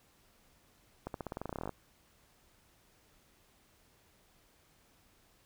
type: accelerating click train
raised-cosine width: 1 ms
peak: -24 dBFS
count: 17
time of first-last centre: 1.07-1.693 s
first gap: 72 ms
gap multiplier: 0.91
effects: pink hiss -67 dBFS RMS until 5.45 s